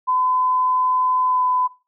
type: tone with pitch glide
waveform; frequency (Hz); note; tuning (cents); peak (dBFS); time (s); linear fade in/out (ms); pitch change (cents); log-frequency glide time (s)
sine; 1014 to 1005.8; B5 to B5; +45 to +31; -16; 0.07-1.68; 20; -14; 1.25-1.44
effects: noise-tail reverb RT60 0.3 s tail -19 dB re dry